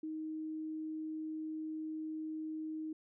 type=tone; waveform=sine; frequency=313.4 Hz; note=D#4; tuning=13 cents sharp; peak=-38 dBFS; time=0.03-2.93 s; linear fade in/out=5 ms; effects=none